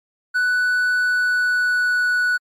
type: tone with pitch glide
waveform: triangle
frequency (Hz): 1486 to 1475.7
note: F#6 to F#6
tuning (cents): +7 to -5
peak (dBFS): -14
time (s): 0.34-2.38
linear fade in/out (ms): 20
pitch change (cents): -12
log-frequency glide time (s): 0.94-2.05
effects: MP3 64 kbps